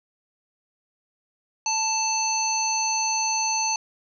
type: harmonic tone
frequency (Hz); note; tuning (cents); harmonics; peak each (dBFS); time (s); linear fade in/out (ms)
880; A5; 0; 1 / 3 / 5 / 7; -26 / -31 / -30 / -25; 1.66-3.76; 2
effects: none